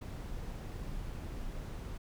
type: noise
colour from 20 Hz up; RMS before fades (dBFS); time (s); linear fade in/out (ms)
brown; -41; 0.01-1.98; 10
effects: none